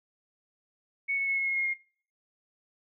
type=tone with pitch steps; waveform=sine; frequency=2217 / 2203 / 2189 / 2175 / 2161 / 2148 / 2134 Hz; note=C#7 / C#7 / C#7 / C#7 / C#7 / C7 / C7; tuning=0 / -11 / -22 / -33 / -45 / +45 / +34 cents; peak=-26 dBFS; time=1.08-1.745 s; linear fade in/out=20 ms; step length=95 ms; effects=noise-tail reverb RT60 0.5 s tail -19 dB re dry